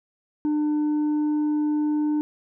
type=tone with tanh clipping; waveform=triangle; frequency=300.1 Hz; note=D4; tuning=38 cents sharp; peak=-21 dBFS; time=0.45-2.21 s; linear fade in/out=0 ms; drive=8 dB; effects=none